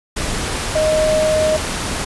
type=tone in noise; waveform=sine; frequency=622.3 Hz; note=D#5; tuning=in tune; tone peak=-13 dBFS; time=0.75-1.57 s; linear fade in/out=10 ms; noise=pink; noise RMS=-22 dBFS; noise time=0.16-2.05 s; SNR=+6 dB; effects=resampled to 24000 Hz